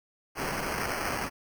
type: noise with sample-and-hold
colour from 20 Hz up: blue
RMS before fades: -32 dBFS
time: 0.35-1.3 s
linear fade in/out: 50 ms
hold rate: 3675 Hz
effects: none